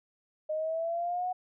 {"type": "exponential sweep", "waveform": "sine", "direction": "up", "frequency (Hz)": [614, 739], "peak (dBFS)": -29, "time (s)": [0.49, 1.33], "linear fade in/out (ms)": 10, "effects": []}